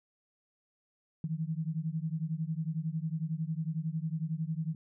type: beating tone pair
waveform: sine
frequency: 155.3 / 166.3 Hz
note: D#3 / E3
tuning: -3 / +16 cents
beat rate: 11 Hz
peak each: -34 / -35 dBFS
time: 1.24-4.75 s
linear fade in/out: 2 ms
effects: none